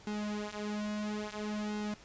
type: tone with flanger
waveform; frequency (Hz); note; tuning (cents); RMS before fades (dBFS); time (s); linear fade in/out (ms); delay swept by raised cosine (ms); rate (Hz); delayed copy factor
sawtooth; 210; G#3; +19; -37; 0.07-1.94; 2; 1.7 to 7.3; 0.59; -0.9
effects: pink hiss -56 dBFS RMS until 2.04 s + resampled to 16000 Hz